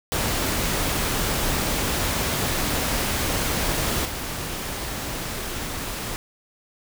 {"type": "noise with level steps", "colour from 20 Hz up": "pink", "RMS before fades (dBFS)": [-24, -30], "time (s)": [0.12, 6.16], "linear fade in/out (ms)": 0, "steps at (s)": 4.05, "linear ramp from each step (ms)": 5, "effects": []}